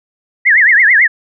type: tone with vibrato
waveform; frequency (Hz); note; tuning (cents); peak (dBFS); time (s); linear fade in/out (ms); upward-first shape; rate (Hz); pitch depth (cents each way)
sine; 1873; A#6; +8; -5; 0.45-1.08; 20; triangle; 9.1; 270
effects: none